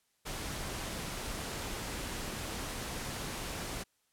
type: noise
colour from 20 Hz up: pink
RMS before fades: -39 dBFS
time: 0.25-3.84 s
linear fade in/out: 20 ms
effects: white hiss -75 dBFS RMS until 4.12 s + low-pass 12000 Hz 12 dB/octave